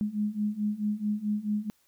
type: beating tone pair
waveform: sine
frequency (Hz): 207 / 211.6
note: G#3 / G#3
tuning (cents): -5 / +33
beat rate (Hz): 4.6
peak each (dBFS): -31 / -29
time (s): 0.01-1.7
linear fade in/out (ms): 0
effects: white hiss -68 dBFS RMS until 1.87 s